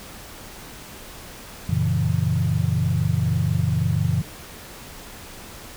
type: chord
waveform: sine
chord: F# dominant seventh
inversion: none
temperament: equal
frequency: 92.5 / 116.54 / 138.59 / 164.81 Hz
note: F#2 / A#2 / C#3 / E3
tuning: 0 / 0 / 0 / 0 cents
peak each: -24 dBFS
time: 1.69-4.22 s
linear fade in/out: 5 ms
effects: pink hiss -40 dBFS RMS until 5.76 s